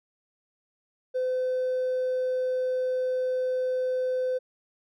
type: tone with hard clipping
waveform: triangle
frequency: 510 Hz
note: C5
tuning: 44 cents flat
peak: -24 dBFS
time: 1.14-4.39 s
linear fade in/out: 20 ms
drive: 2 dB
effects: none